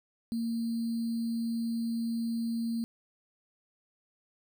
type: tone with sample-and-hold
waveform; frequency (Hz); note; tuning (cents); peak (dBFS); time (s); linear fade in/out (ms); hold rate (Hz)
sine; 230.4; A#3; -20; -29; 0.32-2.84; 0; 4410
effects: none